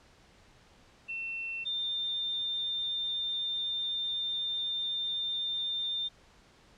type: tone pair in turn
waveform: sine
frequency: 2700 / 3604 Hz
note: E7 / A7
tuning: +41 / +41 cents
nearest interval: perfect fourth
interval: 500 cents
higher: second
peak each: -34 / -30 dBFS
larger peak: second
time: 1.08-1.65 / 1.65-6.09 s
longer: second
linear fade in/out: 20 ms
effects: pink hiss -60 dBFS RMS until 6.77 s + low-pass 6000 Hz 12 dB/octave